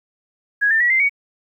sine tone with pitch steps, 1661.2 / 1790.7 / 1930.4 / 2081 / 2243 Hz, G#6 / A6 / B6 / C7 / C#7, 0 / +30 / -40 / -10 / +20 cents, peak -13 dBFS, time 0.61-1.095 s, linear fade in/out 20 ms, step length 97 ms, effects 9-bit

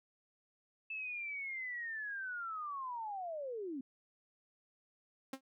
sine linear sweep, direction down, 2637 to 249.4 Hz, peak -39 dBFS, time 0.9-3.81 s, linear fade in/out 5 ms
sawtooth tone with exponential decay, 266.7 Hz, C4, 33 cents sharp, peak -33 dBFS, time 5.33-5.41 s, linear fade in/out 5 ms, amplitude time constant 16 ms
effects none

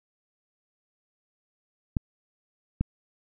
clicks, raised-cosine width 5 ms, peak -12 dBFS, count 2, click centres 1.968 / 2.81 s, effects none

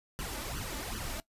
pink noise with flanger, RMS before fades -38 dBFS, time 0.19-1.2 s, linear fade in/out 0 ms, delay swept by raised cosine 0.65 to 3.45 ms, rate 2.6 Hz, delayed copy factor +0.75, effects noise-tail reverb RT60 0.1 s tail -19 dB re dry + resampled to 32000 Hz

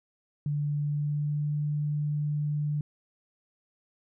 sine tone with pitch glide, 146.6 to 148.3 Hz, D3 to D3, -3 to +17 cents, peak -26 dBFS, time 0.46-2.81 s, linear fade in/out 2 ms, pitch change +20 cents, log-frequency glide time 0.82-1.54 s, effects none

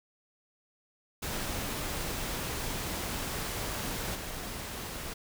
pink noise with level steps, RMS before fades -35 / -39 dBFS, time 1.22-5.14 s, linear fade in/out 10 ms, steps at 4.15 s, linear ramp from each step 5 ms, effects none

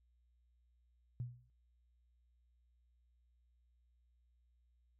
sine tone with exponential decay, 122 Hz, B2, 21 cents flat, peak -36 dBFS, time 1.2-1.5 s, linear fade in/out 0 ms, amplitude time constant 65 ms, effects noise-tail reverb RT60 0.1 s tail -25 dB re dry + added 60 Hz sine -70 dBFS peak until 4.99 s

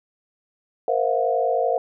sine tone cluster, 467.1 / 519 / 665 / 716 Hz, A#4 / C5 / E5 / F5, +3 / -14 / +15 / +43 cents, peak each -24 dBFS, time 0.88-1.78 s, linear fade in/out 2 ms, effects none

